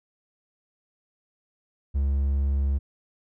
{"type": "tone", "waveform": "triangle", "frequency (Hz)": 69.3, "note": "C#2", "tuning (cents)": 0, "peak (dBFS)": -19, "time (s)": [1.94, 2.79], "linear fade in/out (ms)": 20, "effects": []}